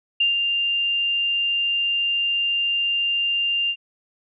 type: tone with ADSR envelope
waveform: sine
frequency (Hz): 2794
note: F7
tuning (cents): 0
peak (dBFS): -15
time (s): 0.2-3.76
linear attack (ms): 7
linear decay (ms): 140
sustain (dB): -4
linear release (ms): 63
effects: none